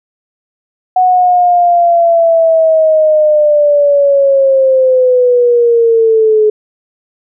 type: linear sweep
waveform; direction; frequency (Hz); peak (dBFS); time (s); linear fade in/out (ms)
sine; down; 740 to 424.3; -5; 0.96-6.5; 5
effects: none